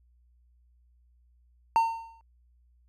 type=tone with exponential decay; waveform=triangle; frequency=910 Hz; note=A#5; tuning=42 cents flat; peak=-15 dBFS; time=1.76-2.21 s; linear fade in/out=0 ms; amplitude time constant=97 ms; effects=added 60 Hz sine -60 dBFS peak until 2.88 s